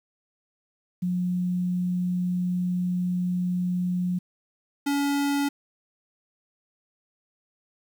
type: tone pair in turn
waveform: sine / square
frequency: 179.6 / 283.3 Hz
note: F3 / C#4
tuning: +49 / +38 cents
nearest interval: minor sixth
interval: 789 cents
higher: second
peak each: -23 dBFS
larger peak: neither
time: 1.02-4.19 / 4.86-5.49 s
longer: first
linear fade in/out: 10 ms
effects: 9-bit